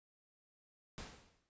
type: noise with exponential decay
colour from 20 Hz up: pink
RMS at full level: -45 dBFS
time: 0.98-1.49 s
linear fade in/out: 0 ms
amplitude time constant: 110 ms
effects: resampled to 16000 Hz